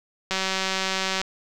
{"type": "click train", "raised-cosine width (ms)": 0.2, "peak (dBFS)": -8, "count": 173, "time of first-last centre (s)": [0.31, 1.215], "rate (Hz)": 190, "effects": []}